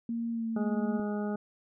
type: tone with pitch glide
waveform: sine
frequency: 231.9 to 225.8 Hz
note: A#3 to A3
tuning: -9 to +45 cents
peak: -30 dBFS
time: 0.09-1 s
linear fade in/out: 2 ms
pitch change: -46 cents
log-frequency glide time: 0.31-0.47 s
type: harmonic tone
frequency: 207.8 Hz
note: G#3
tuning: 1 cent sharp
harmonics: 1 / 2 / 3 / 4 / 6 / 7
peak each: -31 / -37 / -41 / -43 / -47 / -48 dBFS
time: 0.56-1.36 s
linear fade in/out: 5 ms
effects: none